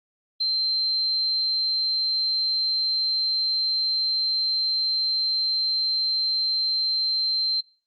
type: tone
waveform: sine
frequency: 4127 Hz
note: C8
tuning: 25 cents flat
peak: -21 dBFS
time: 0.4-7.61 s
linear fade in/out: 10 ms
effects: noise-tail reverb RT60 0.4 s tail -22 dB re dry + Opus 48 kbps